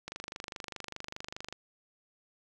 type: click train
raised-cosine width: 0.2 ms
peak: -22 dBFS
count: 37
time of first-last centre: 0.08-1.526 s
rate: 24.9 Hz
effects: 10-bit